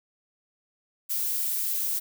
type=noise; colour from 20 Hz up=violet; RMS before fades=-28 dBFS; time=1.09-2 s; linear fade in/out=20 ms; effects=none